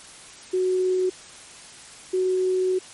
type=tone pair in turn; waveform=sine; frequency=370 / 371.3 Hz; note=F#4 / F#4; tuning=0 / +6 cents; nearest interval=unison; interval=6 cents; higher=second; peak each=-19 dBFS; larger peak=neither; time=0.53-1.1 / 2.13-2.79 s; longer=second; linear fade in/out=10 ms; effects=white hiss -44 dBFS RMS until 2.93 s + MP3 48 kbps